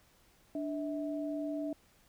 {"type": "tone pair together", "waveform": "sine", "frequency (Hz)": [294.1, 645.9], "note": ["D4", "E5"], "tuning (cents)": [3, -35], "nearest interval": "octave + major second", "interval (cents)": 1362, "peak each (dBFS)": [-35, -39], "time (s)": [0.55, 1.73], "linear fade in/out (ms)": 2, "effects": ["pink hiss -66 dBFS RMS until 2.08 s"]}